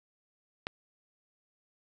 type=click; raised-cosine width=0.3 ms; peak=-17 dBFS; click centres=0.669 s; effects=none